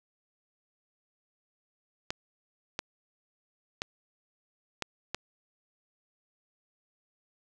clicks, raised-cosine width 0.2 ms, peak -14 dBFS, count 5, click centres 2.105 / 2.791 / 3.819 / 4.823 / 5.146 s, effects none

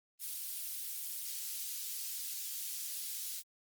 white high-pass noise, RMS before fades -41 dBFS, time 0.19-3.43 s, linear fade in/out 50 ms, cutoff 4000 Hz, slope 12 dB/octave, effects Opus 32 kbps

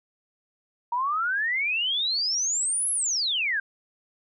sine exponential two-way sweep, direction up then down, 932.3 to 11175 to 1538 Hz, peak -23 dBFS, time 0.92-3.6 s, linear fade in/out 5 ms, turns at 2.91 s, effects none

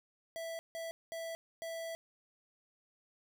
square tone bursts at uneven times, 659.3 Hz, E5, in tune, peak -40 dBFS, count 4, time 0.36-0.59 / 0.75-0.91 / 1.12-1.35 / 1.62-1.95 s, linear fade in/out 0 ms, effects none

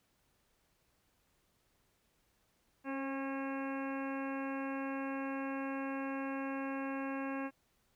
harmonic tone with a mistuned harmonic, 272 Hz, C#4, 33 cents flat, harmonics 1 / 2 / 3 / 4 / 5 / 6 / 7 / 8 / 9 / 10, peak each -38 / -44 / -47 / -46 / -55 / -47 / -58 / -54 / -55 / -53 dBFS, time 2.84-7.51 s, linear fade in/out 50 ms, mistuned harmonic 2, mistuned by -20 cents, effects pink hiss -75 dBFS RMS until 7.95 s

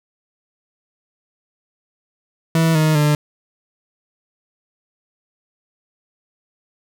40% pulse tone with pitch steps, 163.1 / 155.91 / 149.05 Hz, E3 / D#3 / D3, -18 / +4 / +26 cents, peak -12 dBFS, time 2.55-3.15 s, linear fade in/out 2 ms, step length 200 ms, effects none

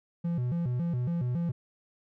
triangle tone with vibrato, 145.2 Hz, D3, 19 cents flat, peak -25 dBFS, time 0.24-1.52 s, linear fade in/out 10 ms, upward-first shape square, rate 3.6 Hz, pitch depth 280 cents each way, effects none

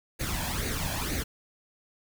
pink noise with flanger, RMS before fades -31 dBFS, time 0.19-1.24 s, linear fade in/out 20 ms, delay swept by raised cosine 0.46 to 1.24 ms, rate 2.1 Hz, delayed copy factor +0.65, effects none

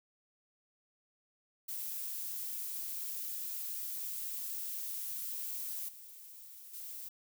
violet noise with level steps, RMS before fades -40 / -52 / -45 dBFS, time 1.68-7.09 s, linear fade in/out 10 ms, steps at 5.88 / 6.73 s, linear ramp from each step 10 ms, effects none

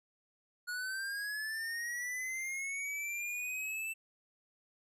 square linear sweep, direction up, 1447 to 2664 Hz, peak -37 dBFS, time 0.67-3.94 s, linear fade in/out 20 ms, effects resampled to 32000 Hz

